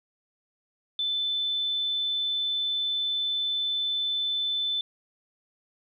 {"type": "tone", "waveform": "sine", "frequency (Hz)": 3520, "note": "A7", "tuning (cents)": 0, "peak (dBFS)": -25, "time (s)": [0.99, 4.81], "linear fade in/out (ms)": 2, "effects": ["11-bit"]}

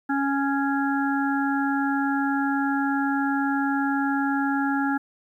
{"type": "harmonic tone", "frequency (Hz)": 277.2, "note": "C#4", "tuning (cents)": 0, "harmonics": [1, 3, 5, 6], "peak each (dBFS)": [-23, -28, -30, -31], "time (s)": [0.09, 4.98], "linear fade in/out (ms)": 10, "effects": ["10-bit"]}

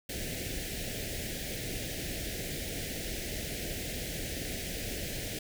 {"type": "band-stop noise", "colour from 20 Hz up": "pink", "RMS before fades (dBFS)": -37, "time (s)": [0.09, 5.39], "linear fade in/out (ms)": 5, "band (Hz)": [690, 1700], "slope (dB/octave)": 48, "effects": []}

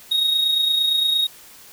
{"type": "tone with amplitude modulation", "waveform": "triangle", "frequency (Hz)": 3755, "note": "A#7", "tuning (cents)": 12, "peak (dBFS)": -13, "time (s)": [0.11, 1.27], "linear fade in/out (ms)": 10, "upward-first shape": "sine", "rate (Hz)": 28.7, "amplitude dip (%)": 45, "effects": ["white hiss -45 dBFS RMS until 1.72 s"]}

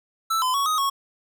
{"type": "tone with pitch steps", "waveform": "square", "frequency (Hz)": [1322, 1018, 1116, 1252, 1103], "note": ["E6", "C6", "C#6", "D#6", "C#6"], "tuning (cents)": [5, -48, 11, 10, -9], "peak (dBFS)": -21, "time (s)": [0.3, 0.9], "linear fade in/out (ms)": 10, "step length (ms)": 120, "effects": []}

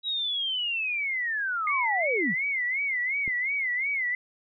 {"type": "linear sweep", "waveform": "sine", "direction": "down", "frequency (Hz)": [3876, 130.81], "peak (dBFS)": -26, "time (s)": [0.03, 2.35], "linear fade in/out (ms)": 50}
{"type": "tone with vibrato", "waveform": "sine", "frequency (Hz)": 2102, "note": "C7", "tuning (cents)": 7, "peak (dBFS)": -25, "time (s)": [1.67, 4.15], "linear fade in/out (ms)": 2, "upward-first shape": "sine", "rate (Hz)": 2.8, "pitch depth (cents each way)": 140}
{"type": "click", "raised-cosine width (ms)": 3, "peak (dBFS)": -26, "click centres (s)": 3.278}
{"effects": []}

